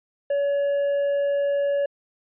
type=tone; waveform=triangle; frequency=566 Hz; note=C#5; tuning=36 cents sharp; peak=-18 dBFS; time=0.3-1.86 s; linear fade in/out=5 ms; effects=resampled to 8000 Hz